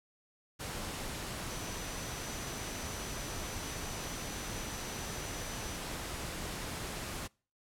sine tone in noise, 6000 Hz, F#8, 23 cents sharp, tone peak -49 dBFS, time 1.49-5.78 s, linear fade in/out 20 ms, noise pink, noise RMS -40 dBFS, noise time 0.59-7.28 s, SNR -12 dB, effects noise-tail reverb RT60 0.4 s tail -26 dB re dry + low-pass 12000 Hz 12 dB/octave

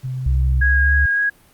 sine tone, 129.1 Hz, C3, 23 cents flat, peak -22 dBFS, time 0.03-0.62 s, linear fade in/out 20 ms
sine tone with pitch glide, 65.1 to 69.77 Hz, C2 to C#2, -8 to +12 cents, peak -14 dBFS, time 0.26-1.06 s, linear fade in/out 5 ms, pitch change +120 cents, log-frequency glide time 0.65-0.86 s
sine tone with vibrato, 1643 Hz, G#6, 19 cents flat, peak -15 dBFS, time 0.61-1.3 s, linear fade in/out 10 ms, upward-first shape sine, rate 3.6 Hz, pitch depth 11 cents each way
effects pink hiss -52 dBFS RMS until 1.53 s + Opus 48 kbps

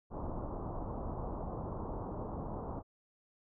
pink low-pass noise, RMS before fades -40 dBFS, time 0.1-2.83 s, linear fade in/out 50 ms, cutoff 1100 Hz, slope 48 dB/octave, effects none

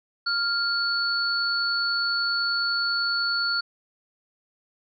sine tone pair together, 1396.9 / 4435 Hz, F6 / C#8, 0 / 0 cents, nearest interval octave + minor sixth, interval 2000 cents, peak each -25 dBFS, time 0.26-3.61 s, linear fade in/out 10 ms, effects none

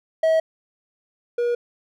triangle tone pair in turn, 643 / 478.8 Hz, E5 / A#4, -43 / +46 cents, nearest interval perfect fourth, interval 511 cents, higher first, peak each -13 / -17 dBFS, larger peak first, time 0.23-0.4 / 1.38-1.55 s, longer neither, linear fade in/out 5 ms, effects none

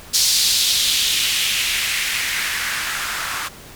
blue noise with band-pass filter sweep, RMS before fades -20 dBFS, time 0.13-3.49 s, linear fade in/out 20 ms, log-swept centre 4800 to 1200 Hz, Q 2.1, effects pink hiss -40 dBFS RMS until 3.75 s

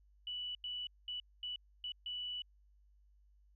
sine tone bursts at uneven times, 2960 Hz, F#7, in tune, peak -39 dBFS, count 6, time 0.27-0.55 / 0.64-0.87 / 1.08-1.2 / 1.43-1.56 / 1.84-1.92 / 2.06-2.42 s, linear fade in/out 2 ms, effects added 50 Hz sine -64 dBFS peak until 3.55 s

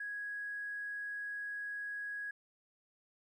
triangle tone with tanh clipping, 1661.2 Hz, G#6, in tune, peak -38 dBFS, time 0-2.31 s, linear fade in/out 5 ms, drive 2 dB, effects none

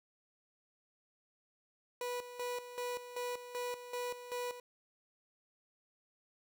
30% pulse tone with tremolo, 490.2 Hz, B4, 13 cents flat, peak -34 dBFS, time 2.01-4.6 s, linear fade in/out 2 ms, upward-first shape square, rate 2.6 Hz, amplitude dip 70%, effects none

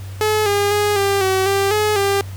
sawtooth tone with pitch steps, 428.4 / 406 / 414.2 / 396.8 / 379.7 / 394.3 / 423.5 / 397.3 Hz, A4 / G#4 / G#4 / G4 / F#4 / G4 / G#4 / G4, -46 / -39 / -5 / +21 / +45 / +10 / +34 / +23 cents, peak -11 dBFS, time 0.21-2.21 s, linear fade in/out 0 ms, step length 250 ms, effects added 96 Hz sine -28 dBFS peak until 2.36 s + pink hiss -42 dBFS RMS until 2.36 s

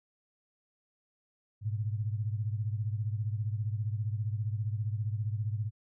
sine beating tone pair, 104.3 / 119.3 Hz, G#2 / A#2, +8 / +41 cents, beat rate 15 Hz, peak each -31 / -36 dBFS, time 1.61-5.71 s, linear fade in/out 50 ms, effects none

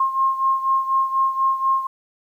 sine beating tone pair, 1067 / 1071.1 Hz, C6 / C6, +34 / +40 cents, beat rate 4.1 Hz, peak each -18 / -23 dBFS, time 0-1.87 s, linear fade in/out 5 ms, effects 9-bit

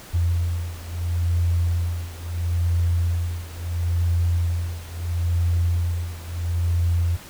sine beating tone pair, 85.6 / 86.34 Hz, F2 / F2, -34 / -19 cents, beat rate 0.74 Hz, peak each -22 / -24 dBFS, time 0.13-7.17 s, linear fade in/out 20 ms, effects pink hiss -42 dBFS RMS until 7.29 s

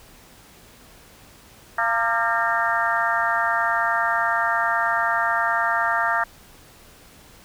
harmonic tone with a mistuned harmonic, 229.5 Hz, A#3, 27 cents flat, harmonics 3 / 4 / 5 / 6 / 7 / 8, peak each -26 / -26 / -26 / -26 / -26 / -26 dBFS, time 1.78-6.24 s, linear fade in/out 5 ms, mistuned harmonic 5, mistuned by +57 cents, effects pink hiss -49 dBFS RMS until 7.44 s

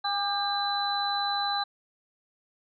sine tone cluster, 809 / 1197 / 1596 / 4004 Hz, G#5 / D6 / G6 / B7, -46 / +33 / +31 / +23 cents, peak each -29 / -34 / -36 / -30 dBFS, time 0.04-1.64 s, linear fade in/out 10 ms, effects none

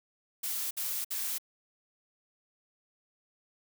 blue noise bursts, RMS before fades -34 dBFS, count 3, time 0.43-1.384 s, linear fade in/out 10 ms, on 280 ms, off 57 ms, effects none

